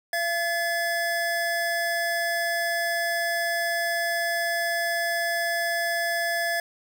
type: tone pair together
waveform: square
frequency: 680 / 1716 Hz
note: F5 / A6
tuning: -46 / -44 cents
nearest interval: octave + major third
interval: 1602 cents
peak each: -28 / -27 dBFS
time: 0.13-6.6 s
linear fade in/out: 2 ms
effects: none